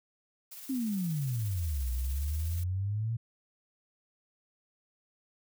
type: noise with tremolo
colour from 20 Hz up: blue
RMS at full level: -45 dBFS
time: 0.51-2.64 s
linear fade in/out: 10 ms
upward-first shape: square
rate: 17 Hz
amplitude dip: 25%
type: exponential two-way sweep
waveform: sine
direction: down then up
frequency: 274.2 to 60.1 to 117.7 Hz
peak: -29 dBFS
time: 0.69-3.17 s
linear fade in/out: 10 ms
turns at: 1.9 s
effects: none